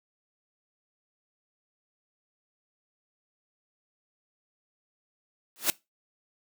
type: noise with exponential growth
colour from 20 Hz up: white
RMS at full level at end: -20 dBFS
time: 5.56-5.7 s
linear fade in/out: 0 ms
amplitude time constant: 29 ms
effects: noise-tail reverb RT60 0.2 s tail -20 dB re dry + high-pass 200 Hz 12 dB/octave